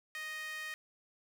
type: tone with high-pass filter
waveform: sawtooth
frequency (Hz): 622.3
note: D#5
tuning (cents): 0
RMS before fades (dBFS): -42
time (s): 0.15-0.74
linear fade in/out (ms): 0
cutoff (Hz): 1900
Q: 3.5
effects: none